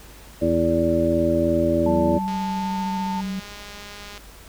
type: harmonic tone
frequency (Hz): 83.1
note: E2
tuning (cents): +15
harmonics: 1 / 2 / 3 / 4 / 5 / 7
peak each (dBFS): -28 / -28 / -24 / -22 / -31 / -21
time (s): 0.41-2.19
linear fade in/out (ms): 20
type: tone with vibrato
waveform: sine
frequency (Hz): 191.3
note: G3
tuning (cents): -42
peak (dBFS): -25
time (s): 1.86-3.4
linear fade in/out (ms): 10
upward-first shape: sine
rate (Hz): 15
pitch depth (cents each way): 19
type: tone with pitch glide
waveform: sine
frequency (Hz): 880 to 892.8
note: A5 to A5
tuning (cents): 0 to +25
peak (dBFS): -26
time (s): 1.86-3.21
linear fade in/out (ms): 5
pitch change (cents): +25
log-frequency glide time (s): 2.57-2.7
type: click train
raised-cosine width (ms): 0.2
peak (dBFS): -22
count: 390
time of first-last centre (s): 2.28-4.178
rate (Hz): 205
effects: added 50 Hz sine -46 dBFS peak until 4.48 s + pink hiss -46 dBFS RMS until 4.48 s